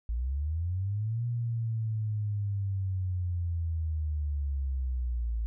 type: linear two-way sweep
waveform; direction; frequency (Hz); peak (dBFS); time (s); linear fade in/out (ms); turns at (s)
sine; up then down; 55 to 120 to 55; -28; 0.09-5.46; 0; 1.26
effects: none